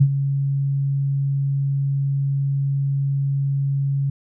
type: tone with ADSR envelope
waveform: sine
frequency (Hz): 138.59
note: C#3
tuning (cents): 0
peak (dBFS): -8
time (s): 0-4.1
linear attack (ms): 14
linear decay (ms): 63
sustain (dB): -10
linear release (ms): 5
effects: none